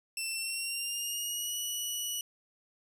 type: tone with pitch glide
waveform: 15% pulse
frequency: 2680 to 2939 Hz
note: E7 to F#7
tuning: +28 to -12 cents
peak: -26 dBFS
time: 0.17-2.21 s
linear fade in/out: 2 ms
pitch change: +160 cents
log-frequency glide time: 0.3-1.58 s
effects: none